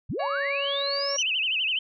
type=linear sweep; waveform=sine; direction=up; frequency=58.8 to 6020 Hz; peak=-27 dBFS; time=0.09-1.23 s; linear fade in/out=10 ms
type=harmonic tone; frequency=560 Hz; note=C#5; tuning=18 cents sharp; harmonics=1 / 2 / 3 / 4 / 5 / 7 / 8; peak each=-29 / -35 / -39 / -41 / -43 / -46 / -47 dBFS; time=0.19-1.17 s; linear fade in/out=10 ms
type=tone with vibrato; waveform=sine; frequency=2794 Hz; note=F7; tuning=in tune; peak=-23 dBFS; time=1.18-1.79 s; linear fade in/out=5 ms; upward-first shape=sine; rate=12 Hz; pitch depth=180 cents each way
effects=none